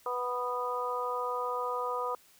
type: harmonic tone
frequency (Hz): 246.9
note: B3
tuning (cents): 0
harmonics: 2 / 3 / 4 / 5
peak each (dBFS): -35 / -41 / -35 / -35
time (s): 0.06-2.15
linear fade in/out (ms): 2
effects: white hiss -61 dBFS RMS until 2.39 s